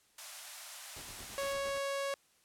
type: high-pass noise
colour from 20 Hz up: white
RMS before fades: -46 dBFS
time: 0.18-1.53 s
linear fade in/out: 5 ms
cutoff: 570 Hz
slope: 96 dB/octave
type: noise with tremolo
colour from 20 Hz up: pink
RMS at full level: -49 dBFS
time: 0.96-1.78 s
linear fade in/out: 0 ms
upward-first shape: sine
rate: 8.8 Hz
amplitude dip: 70%
type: tone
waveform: sawtooth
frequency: 554.4 Hz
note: C#5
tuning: in tune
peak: -30 dBFS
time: 1.38-2.14 s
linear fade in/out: 0 ms
effects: white hiss -69 dBFS RMS until 2.44 s + low-pass 11000 Hz 12 dB/octave